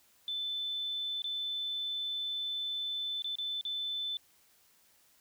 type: tone with dropouts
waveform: sine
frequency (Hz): 3520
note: A7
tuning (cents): 0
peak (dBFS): -33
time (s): 0.28-4.17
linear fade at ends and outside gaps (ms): 1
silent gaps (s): 1.22-1.242 / 3.221-3.244 / 3.355-3.385 / 3.611-3.651
effects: white hiss -66 dBFS RMS until 5.2 s